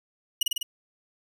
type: tone with echo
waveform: sawtooth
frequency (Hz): 2900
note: F#7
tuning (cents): -35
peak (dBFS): -17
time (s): 0.41-0.43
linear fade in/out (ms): 5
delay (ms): 50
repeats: 4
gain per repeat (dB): -2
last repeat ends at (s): 0.63
effects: none